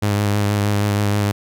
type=tone with vibrato; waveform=sawtooth; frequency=102.7 Hz; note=G#2; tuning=19 cents flat; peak=-12 dBFS; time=0.02-1.32 s; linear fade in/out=10 ms; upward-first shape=sine; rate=6.3 Hz; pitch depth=22 cents each way; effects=none